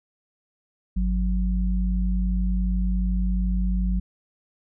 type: tone pair together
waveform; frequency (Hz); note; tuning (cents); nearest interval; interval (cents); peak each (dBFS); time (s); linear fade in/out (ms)
sine; 51.3 / 182.8; G#1 / F#3; -21 / -21; octave + minor seventh; 2200; -21 / -26; 0.96-4; 10
effects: none